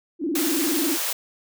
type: tone with vibrato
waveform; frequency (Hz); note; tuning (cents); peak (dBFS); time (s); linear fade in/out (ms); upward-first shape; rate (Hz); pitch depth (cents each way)
sine; 311.1; D#4; 0; -22; 0.19-0.98; 50; square; 20; 160
type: high-pass noise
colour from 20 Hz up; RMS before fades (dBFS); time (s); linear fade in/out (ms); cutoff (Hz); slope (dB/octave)
white; -26; 0.35-1.13; 5; 420; 96
effects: none